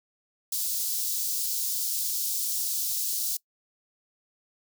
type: high-pass noise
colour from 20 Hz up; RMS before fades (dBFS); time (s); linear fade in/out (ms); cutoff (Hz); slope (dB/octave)
white; -29; 0.52-3.37; 5; 4400; 24
effects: noise-tail reverb RT60 0.1 s tail -23 dB re dry